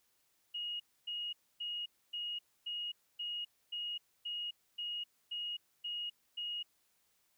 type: tone bursts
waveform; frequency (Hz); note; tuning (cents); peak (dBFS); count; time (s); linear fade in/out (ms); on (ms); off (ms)
sine; 2877; F#7; -49; -37; 12; 0.54-6.63; 10; 260; 270
effects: white hiss -75 dBFS RMS until 7.37 s